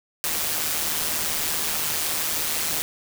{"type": "noise with amplitude modulation", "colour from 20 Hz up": "white", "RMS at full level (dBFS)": -23, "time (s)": [0.24, 2.82], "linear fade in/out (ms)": 0, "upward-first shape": "sine", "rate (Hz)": 156, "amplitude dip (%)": 55, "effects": []}